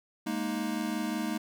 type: chord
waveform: square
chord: Ab suspended second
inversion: none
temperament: equal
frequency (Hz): 207.7 / 233.1 / 311.1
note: Ab3 / Bb3 / Eb4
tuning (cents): 0 / 0 / 0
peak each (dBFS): -36 / -35 / -35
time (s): 0.26-1.38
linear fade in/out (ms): 10
effects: none